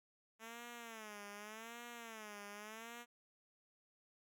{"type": "tone with vibrato", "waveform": "5% pulse", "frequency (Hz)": 220.5, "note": "A3", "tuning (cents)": 4, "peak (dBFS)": -38, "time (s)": [0.39, 3.06], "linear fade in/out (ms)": 50, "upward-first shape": "sine", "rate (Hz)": 0.85, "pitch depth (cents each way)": 140, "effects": []}